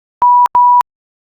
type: tone bursts at uneven times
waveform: sine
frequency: 978 Hz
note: B5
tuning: 17 cents flat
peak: -4 dBFS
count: 2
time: 0.22-0.46 / 0.55-0.81 s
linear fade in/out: 0 ms
effects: Opus 48 kbps